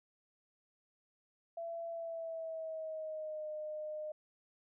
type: tone with pitch glide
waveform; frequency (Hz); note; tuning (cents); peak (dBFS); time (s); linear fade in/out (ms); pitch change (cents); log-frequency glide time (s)
sine; 671 to 611.8; E5 to D#5; +31 to -29; -39; 1.57-4.12; 5; -160; 1.89-3.49
effects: none